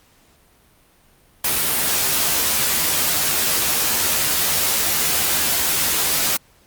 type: noise with comb filter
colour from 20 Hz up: white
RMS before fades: -19 dBFS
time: 1.44-6.37 s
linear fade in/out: 5 ms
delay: 13 ms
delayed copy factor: +0.65
effects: pink hiss -55 dBFS RMS until 6.66 s + Opus 48 kbps